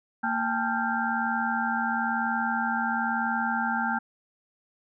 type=tone cluster; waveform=sine; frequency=230 / 797 / 878 / 1387 / 1577 Hz; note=A#3 / G5 / A5 / F6 / G6; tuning=-23 / +28 / -4 / -12 / +10 cents; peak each=-31 dBFS; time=0.23-3.99 s; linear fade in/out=10 ms; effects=none